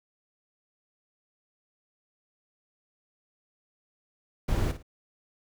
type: noise with echo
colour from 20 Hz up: brown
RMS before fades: -26 dBFS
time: 4.48-4.72 s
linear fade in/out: 10 ms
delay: 54 ms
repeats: 2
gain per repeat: -11 dB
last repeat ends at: 4.828 s
effects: none